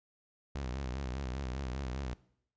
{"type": "tone with vibrato", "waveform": "sawtooth", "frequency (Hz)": 65.41, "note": "C2", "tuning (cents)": 0, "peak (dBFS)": -32, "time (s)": [0.55, 2.14], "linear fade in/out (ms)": 5, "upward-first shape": "sine", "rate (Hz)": 5, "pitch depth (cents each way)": 120, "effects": ["noise-tail reverb RT60 0.7 s tail -21 dB re dry", "resampled to 16000 Hz"]}